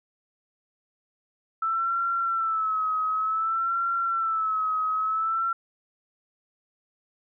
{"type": "tone with vibrato", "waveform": "sine", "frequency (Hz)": 1318.5, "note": "E6", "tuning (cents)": 0, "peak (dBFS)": -23, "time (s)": [1.62, 5.53], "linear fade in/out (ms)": 5, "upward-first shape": "sine", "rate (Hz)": 0.55, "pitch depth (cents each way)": 65, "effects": []}